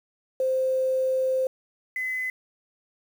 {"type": "tone pair in turn", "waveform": "sine", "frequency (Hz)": [521, 2026], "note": ["C5", "B6"], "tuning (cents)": [-7, 44], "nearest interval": "2 octaves", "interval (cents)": 2351, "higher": "second", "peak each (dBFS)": [-21, -26], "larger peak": "first", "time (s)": [[0.4, 1.47], [1.96, 2.3]], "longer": "first", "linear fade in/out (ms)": 2, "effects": ["8-bit"]}